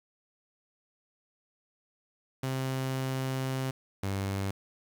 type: tone pair in turn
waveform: sawtooth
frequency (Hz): 131.9 / 97.96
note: C3 / G2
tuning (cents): +14 / -1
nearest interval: perfect fourth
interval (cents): 515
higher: first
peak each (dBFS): -26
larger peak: neither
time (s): 2.43-3.71 / 4.03-4.51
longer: first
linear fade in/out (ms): 5
effects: 9-bit